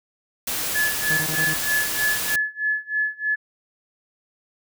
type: noise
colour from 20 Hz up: white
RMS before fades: -26 dBFS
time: 0.47-2.36 s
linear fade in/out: 5 ms
type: tone with tremolo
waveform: sine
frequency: 1715 Hz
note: A6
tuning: 45 cents flat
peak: -18 dBFS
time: 0.74-3.36 s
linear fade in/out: 20 ms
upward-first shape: sine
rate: 3.2 Hz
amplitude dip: 95%
type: tone bursts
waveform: sawtooth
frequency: 156.3 Hz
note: D#3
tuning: 8 cents sharp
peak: -24 dBFS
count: 5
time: 1.1-1.54 s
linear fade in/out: 5 ms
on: 72 ms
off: 20 ms
effects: none